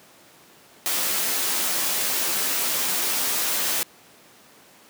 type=noise with comb filter; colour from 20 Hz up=white; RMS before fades=-24 dBFS; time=0.86-3.83 s; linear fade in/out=0 ms; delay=13 ms; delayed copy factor=-0.55; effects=pink hiss -51 dBFS RMS until 4.89 s + high-pass 200 Hz 12 dB/octave